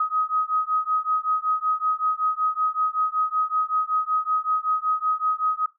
sine beating tone pair, 1258 / 1263.3 Hz, D#6 / D#6, +19 / +26 cents, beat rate 5.3 Hz, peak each -24 dBFS, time 0-5.66 s, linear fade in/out 5 ms, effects noise-tail reverb RT60 0.2 s tail -17 dB re dry

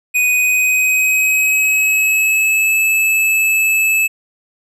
square tone with pitch glide, 2489 to 2608 Hz, D#7 to E7, 0 to -19 cents, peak -12 dBFS, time 0.14-4.08 s, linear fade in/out 20 ms, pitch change +81 cents, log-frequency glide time 0.29-2.77 s, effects none

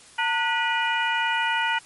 harmonic tone with a mistuned harmonic, 486.7 Hz, B4, 25 cents flat, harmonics 2 / 3 / 4 / 5 / 6, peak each -25 / -26 / -29 / -30 / -30 dBFS, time 0.18-1.79 s, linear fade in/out 10 ms, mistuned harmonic 2, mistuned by -120 cents, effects white hiss -49 dBFS RMS until 1.85 s + MP3 48 kbps

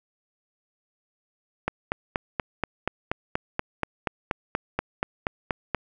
click train, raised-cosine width 0.5 ms, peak -9 dBFS, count 18, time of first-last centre 1.68-5.747 s, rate 4.18 Hz, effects none

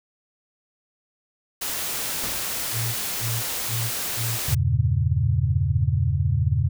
white noise, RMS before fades -28 dBFS, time 1.61-4.55 s, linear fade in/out 10 ms
pink noise with exponential decay, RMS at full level -29 dBFS, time 2.23-2.59 s, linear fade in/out 5 ms, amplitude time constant 78 ms
sine tone bursts, 115.5 Hz, A#2, 16 cents flat, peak -25 dBFS, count 8, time 2.72-6.31 s, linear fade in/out 50 ms, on 230 ms, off 250 ms
sine chord, E diminished seventh, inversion none, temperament equal, 82.41 / 98 / 116.54 / 138.59 Hz, E2 / G2 / Bb2 / Db3, 0 / 0 / 0 / 0 cents, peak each -24 dBFS, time 4.48-6.69 s, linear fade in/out 10 ms
effects none

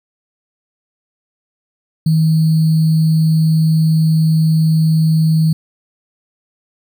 sine tone with sample-and-hold, 159.3 Hz, D#3, 41 cents sharp, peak -9 dBFS, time 2.06-5.53 s, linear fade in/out 5 ms, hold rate 4410 Hz, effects none

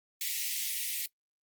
white high-pass noise, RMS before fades -34 dBFS, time 0.21-1.06 s, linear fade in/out 2 ms, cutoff 1900 Hz, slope 96 dB/octave, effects noise-tail reverb RT60 0.1 s tail -21 dB re dry + Opus 24 kbps

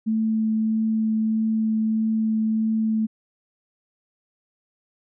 sine tone with vibrato, 220 Hz, A3, in tune, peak -19 dBFS, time 0.06-3.07 s, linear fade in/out 20 ms, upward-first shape triangle, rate 1.6 Hz, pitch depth 8 cents each way, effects none

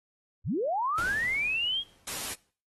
sine linear sweep, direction up, 51.8 to 3322 Hz, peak -26 dBFS, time 0.44-1.84 s, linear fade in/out 50 ms
pink noise with exponential decay, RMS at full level -38 dBFS, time 0.98-2.5 s, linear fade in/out 1 ms, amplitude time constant 330 ms
white noise, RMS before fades -35 dBFS, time 2.07-2.34 s, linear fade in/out 5 ms
effects noise-tail reverb RT60 0.4 s tail -22 dB re dry + AAC 32 kbps

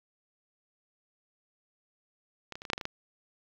clicks, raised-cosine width 0.2 ms, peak -22 / -22 / -25 / -23 / -11 / -10 / -18 / -19 / -15 dBFS, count 9, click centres 2.523 / 2.555 / 2.619 / 2.652 / 2.701 / 2.733 / 2.779 / 2.812 / 2.854 s, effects low-pass 5000 Hz 12 dB/octave + 8-bit

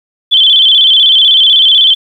sine tone with vibrato, 3282 Hz, G#7, 21 cents flat, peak -3 dBFS, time 0.31-1.95 s, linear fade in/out 20 ms, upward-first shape square, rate 16 Hz, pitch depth 84 cents each way, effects 7-bit

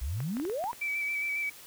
sine exponential sweep, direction up, 57 to 1028 Hz, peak -30 dBFS, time 0.01-0.72 s, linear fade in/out 10 ms
clicks, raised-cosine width 0.5 ms, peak -27 dBFS, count 7, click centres 0.204 / 0.369 / 0.399 / 0.452 / 0.498 / 0.64 / 0.731 s
sine tone with vibrato, 2305 Hz, D7, 33 cents flat, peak -29 dBFS, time 0.81-1.5 s, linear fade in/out 10 ms, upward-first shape square, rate 7.3 Hz, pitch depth 20 cents each way
effects white hiss -50 dBFS RMS until 1.66 s

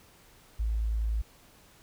sine tone, 55 Hz, A1, in tune, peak -26 dBFS, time 0.59-1.22 s, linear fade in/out 10 ms, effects pink hiss -58 dBFS RMS until 1.82 s

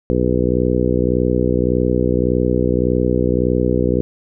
harmonic tone, 61.74 Hz, B1, in tune, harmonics 1 / 2 / 3 / 4 / 5 / 6 / 7 / 8, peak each -22 / -22 / -22 / -22 / -22 / -22 / -22 / -22 dBFS, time 0.1-4.01 s, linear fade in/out 0 ms, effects none

